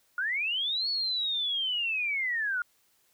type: linear two-way sweep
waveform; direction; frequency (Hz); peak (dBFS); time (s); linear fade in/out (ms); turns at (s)
sine; up then down; 1396.9 to 4435 to 1396.9; -27; 0.18-2.62; 2; 0.89
effects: white hiss -68 dBFS RMS until 3.13 s